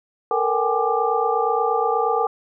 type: tone cluster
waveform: sine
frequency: 445.7 / 474.1 / 770 / 832 / 1186 Hz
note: A4 / A#4 / G5 / G#5 / D6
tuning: +22 / +29 / -31 / +3 / +17 cents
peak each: -24 dBFS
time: 0.31-2.27 s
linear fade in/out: 2 ms
effects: none